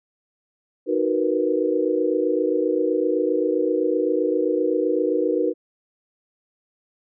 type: chord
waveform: sine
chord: B major seventh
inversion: first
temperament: equal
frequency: 311.1 / 370 / 466.2 / 493.9 Hz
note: D#4 / F#4 / A#4 / B4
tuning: 0 / 0 / 0 / 0 cents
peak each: -24 dBFS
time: 0.86-5.54 s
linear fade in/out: 50 ms
effects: none